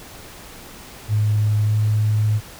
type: tone with pitch glide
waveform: sine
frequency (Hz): 105.9 to 107.01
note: G#2 to A2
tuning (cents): +34 to -48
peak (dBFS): -15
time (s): 1.08-2.41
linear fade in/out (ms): 50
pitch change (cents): +18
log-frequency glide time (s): 1.66-1.72
effects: pink hiss -40 dBFS RMS until 2.59 s